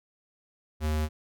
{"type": "tone", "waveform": "square", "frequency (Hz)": 77, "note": "D#2", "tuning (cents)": -17, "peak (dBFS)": -26, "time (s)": [0.8, 1.09], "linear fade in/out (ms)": 50, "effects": []}